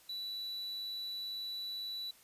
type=tone; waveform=triangle; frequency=3951 Hz; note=B7; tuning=in tune; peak=-37 dBFS; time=0.09-2.11 s; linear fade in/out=5 ms; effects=white hiss -62 dBFS RMS until 2.23 s + resampled to 32000 Hz